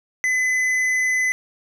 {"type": "tone with tanh clipping", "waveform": "sine", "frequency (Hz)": 2018, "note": "B6", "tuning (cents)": 37, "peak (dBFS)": -19, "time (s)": [0.24, 1.32], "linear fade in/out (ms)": 0, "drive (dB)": 9, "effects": []}